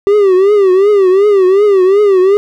triangle tone with vibrato, 392 Hz, G4, in tune, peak -3 dBFS, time 0.07-2.37 s, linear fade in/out 0 ms, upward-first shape triangle, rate 2.7 Hz, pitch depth 140 cents each way, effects none

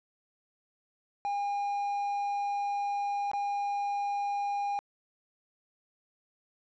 triangle tone with dropouts, 810 Hz, G#5, 43 cents flat, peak -27 dBFS, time 1.25-4.79 s, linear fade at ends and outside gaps 0 ms, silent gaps 3.315-3.334 s, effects resampled to 16000 Hz + 11-bit

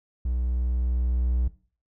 triangle tone with level ramp, 61.5 Hz, B1, 7 cents flat, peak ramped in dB -22 to -19 dBFS, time 0.25-1.48 s, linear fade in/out 5 ms, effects noise-tail reverb RT60 0.4 s tail -17 dB re dry

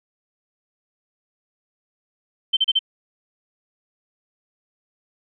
sine tone bursts, 3100 Hz, G7, 20 cents flat, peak -14 dBFS, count 4, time 2.53-2.792 s, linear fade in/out 10 ms, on 40 ms, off 34 ms, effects none

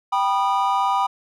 triangle chord, G augmented, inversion none, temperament just, 784 / 980 / 1225 Hz, G5 / B5 / D#6, 0 / -14 / -27 cents, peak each -20 / -19 / -22 dBFS, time 0.12-1.07 s, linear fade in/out 10 ms, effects none

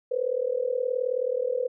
sine tone with amplitude modulation, 502 Hz, B4, 28 cents sharp, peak -20 dBFS, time 0.11-1.68 s, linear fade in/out 10 ms, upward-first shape sine, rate 38.9 Hz, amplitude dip 90%, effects none

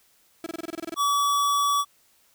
35% pulse tone bursts, 329.6 Hz, E4, in tune, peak -28 dBFS, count 11, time 0.44-0.943 s, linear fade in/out 2 ms, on 23 ms, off 25 ms
square tone, 1142 Hz, D6, 49 cents flat, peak -21 dBFS, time 0.96-1.85 s, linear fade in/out 50 ms
effects white hiss -62 dBFS RMS until 2.34 s

